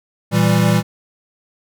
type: chord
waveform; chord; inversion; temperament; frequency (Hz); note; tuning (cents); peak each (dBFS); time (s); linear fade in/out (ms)
square; E diminished; second; equal; 116.54 / 164.81 / 196; Bb2 / E3 / G3; 0 / 0 / 0; -17; 0.31-0.83; 50
effects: none